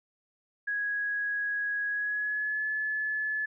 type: tone with pitch glide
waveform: sine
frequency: 1661.2 to 1721.8 Hz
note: G#6 to A6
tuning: 0 to -38 cents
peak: -28 dBFS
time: 0.67-3.46 s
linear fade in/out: 10 ms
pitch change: +62 cents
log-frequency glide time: 1.88-2.66 s
effects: none